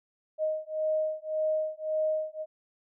sine beating tone pair, 622.3 / 624.1 Hz, D#5 / D#5, 0 / +5 cents, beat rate 1.8 Hz, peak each -30 dBFS, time 0.38-2.46 s, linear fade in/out 50 ms, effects none

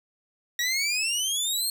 20% pulse exponential sweep, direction up, 1891 to 4307 Hz, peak -19 dBFS, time 0.59-1.7 s, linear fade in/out 2 ms, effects none

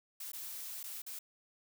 blue noise with dropouts, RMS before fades -44 dBFS, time 0.2-1.19 s, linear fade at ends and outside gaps 5 ms, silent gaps 0.319-0.332 / 0.831-0.839 / 1.02-1.064 s, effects none

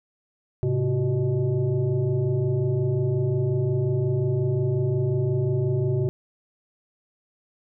sine tone with frequency modulation, 134.3 Hz, C3, 46 cents sharp, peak -20 dBFS, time 0.63-6.09 s, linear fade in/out 0 ms, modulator 243 Hz, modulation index 1.1, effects none

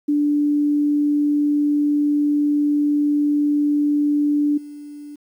sine tone with level steps, 293 Hz, D4, 4 cents flat, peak -15 / -33 dBFS, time 0.08-5.16 s, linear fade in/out 10 ms, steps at 4.57 s, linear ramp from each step 10 ms, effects 9-bit

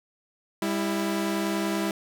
sawtooth tone pair together, 199.88 / 329.6 Hz, G3 / E4, +34 / 0 cents, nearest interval major sixth, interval 866 cents, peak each -24 dBFS, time 0.62-1.91 s, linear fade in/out 2 ms, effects none

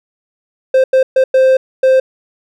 triangle tone bursts at uneven times, 523.3 Hz, C5, in tune, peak -4 dBFS, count 5, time 0.74-0.84 / 0.93-1.03 / 1.16-1.24 / 1.34-1.57 / 1.83-2 s, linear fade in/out 5 ms, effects none

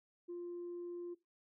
sine tone, 349.2 Hz, F4, in tune, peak -40 dBFS, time 0.28-1.15 s, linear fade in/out 20 ms, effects noise-tail reverb RT60 0.2 s tail -18 dB re dry + tanh soft clip ceiling -39 dBFS

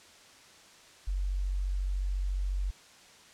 sine tone, 47.06 Hz, F#1, 30 cents sharp, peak -28 dBFS, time 1.07-2.71 s, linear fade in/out 10 ms, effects white hiss -55 dBFS RMS until 3.33 s + low-pass 7000 Hz 12 dB/octave

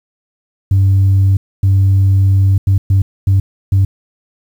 sine tone bursts at uneven times, 96.9 Hz, G2, 20 cents flat, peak -5 dBFS, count 6, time 0.71-1.37 / 1.63-2.58 / 2.67-2.78 / 2.9-3.02 / 3.27-3.4 / 3.72-3.85 s, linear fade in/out 5 ms, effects tanh soft clip ceiling -5 dBFS + 7-bit

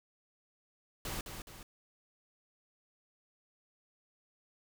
pink noise with echo, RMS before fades -39 dBFS, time 1.05-1.21 s, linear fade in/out 2 ms, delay 210 ms, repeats 2, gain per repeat -6 dB, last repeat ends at 1.63 s, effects none

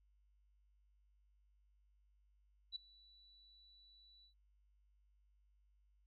sine tone with ADSR envelope, 3951 Hz, B7, in tune, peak -39 dBFS, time 2.72-4.34 s, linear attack 38 ms, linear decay 7 ms, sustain -24 dB, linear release 100 ms, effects added 50 Hz sine -70 dBFS peak until 6.06 s + MP3 32 kbps

